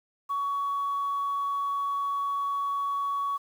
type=tone; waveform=sine; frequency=1123 Hz; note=C#6; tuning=22 cents sharp; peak=-25 dBFS; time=0.29-3.38 s; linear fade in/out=20 ms; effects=tanh soft clip ceiling -23 dBFS + 9-bit